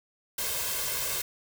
white noise with comb filter, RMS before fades -31 dBFS, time 0.38-1.22 s, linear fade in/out 5 ms, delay 1.9 ms, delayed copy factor +0.7, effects none

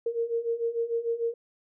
sine beating tone pair, 459.8 / 466.5 Hz, A#4 / A#4, -24 / +1 cents, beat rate 6.7 Hz, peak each -31 / -28 dBFS, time 0.06-1.34 s, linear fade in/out 5 ms, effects none

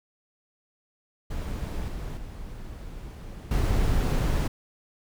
brown noise with level steps, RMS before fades -31 / -34 / -39 / -23 dBFS, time 1.3-4.48 s, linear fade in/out 10 ms, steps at 1.88 / 2.17 / 3.51 s, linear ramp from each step 2 ms, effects none

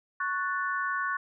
sine chord, F# minor, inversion second, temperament equal, 1108.7 / 1480 / 1760 Hz, C#6 / F#6 / A6, 0 / 0 / 0 cents, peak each -31 / -31 / -35 dBFS, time 0.2-1.17 s, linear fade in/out 5 ms, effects none

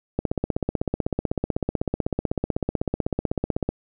click train, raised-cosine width 2 ms, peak -9 dBFS, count 57, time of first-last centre 0.19-3.69 s, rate 16 Hz, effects none

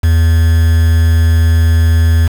triangle tone with quantisation, 82 Hz, E2, 9 cents flat, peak -4 dBFS, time 0.03-2.28 s, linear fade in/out 10 ms, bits 4, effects none

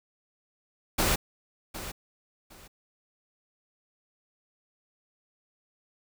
pink noise with echo, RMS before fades -25 dBFS, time 0.98-1.16 s, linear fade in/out 10 ms, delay 760 ms, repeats 2, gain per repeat -13 dB, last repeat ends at 2.68 s, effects none

